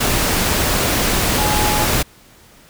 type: tone in noise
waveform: sine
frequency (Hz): 843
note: G#5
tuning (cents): +26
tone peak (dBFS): -20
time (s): 1.38-1.85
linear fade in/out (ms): 10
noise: pink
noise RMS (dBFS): -17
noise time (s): 0-2.03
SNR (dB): -6
effects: pink hiss -47 dBFS RMS until 2.69 s